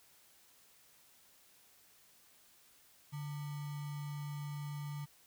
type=tone with sample-and-hold; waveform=sine; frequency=145.5 Hz; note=D3; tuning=16 cents flat; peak=-39 dBFS; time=3.12-5.06 s; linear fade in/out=20 ms; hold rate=1050 Hz; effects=white hiss -65 dBFS RMS until 5.26 s